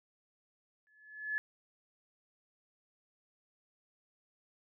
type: tone with exponential growth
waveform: sine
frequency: 1715 Hz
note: A6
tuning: 45 cents flat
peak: -29 dBFS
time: 0.87-1.38 s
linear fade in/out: 0 ms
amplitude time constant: 110 ms
effects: none